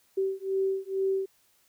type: beating tone pair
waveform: sine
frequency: 384.4 / 386.6 Hz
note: G4 / G4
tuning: -34 / -24 cents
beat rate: 2.2 Hz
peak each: -29 dBFS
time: 0.17-1.26 s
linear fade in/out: 10 ms
effects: white hiss -66 dBFS RMS until 1.68 s